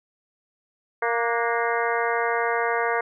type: harmonic tone with a mistuned harmonic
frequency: 233.1 Hz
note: A#3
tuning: in tune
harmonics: 2 / 3 / 4 / 5 / 6 / 7 / 8 / 9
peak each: -26 / -28 / -29 / -30 / -31 / -31 / -32 / -33 dBFS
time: 1.02-3.01 s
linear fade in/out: 5 ms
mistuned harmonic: 6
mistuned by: +68 cents
effects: none